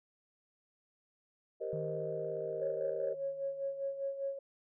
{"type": "chord", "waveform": "sine", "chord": "C minor seventh", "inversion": "second", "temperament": "equal", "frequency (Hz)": [392, 466.2, 523.3, 622.3], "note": ["G4", "Bb4", "C5", "Eb5"], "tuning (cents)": [0, 0, 0, 0], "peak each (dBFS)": [-42, -39, -42, -40], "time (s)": [1.6, 3.15], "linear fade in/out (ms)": 20}
{"type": "tone with exponential decay", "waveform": "sine", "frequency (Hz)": 155.7, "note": "D#3", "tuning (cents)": 2, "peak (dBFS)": -38, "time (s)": [1.73, 4.03], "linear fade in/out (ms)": 0, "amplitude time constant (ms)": 500}
{"type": "tone with tremolo", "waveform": "sine", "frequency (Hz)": 550, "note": "C#5", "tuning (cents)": -14, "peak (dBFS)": -32, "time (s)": [2.61, 4.39], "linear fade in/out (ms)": 5, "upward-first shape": "sine", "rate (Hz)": 5, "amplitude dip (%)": 65}
{"effects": ["tanh soft clip ceiling -23 dBFS"]}